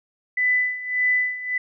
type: tone with tremolo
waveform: sine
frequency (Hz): 1997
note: B6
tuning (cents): +19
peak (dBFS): -16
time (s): 0.37-1.58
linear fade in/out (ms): 5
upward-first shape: sine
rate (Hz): 1.7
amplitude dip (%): 80
effects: none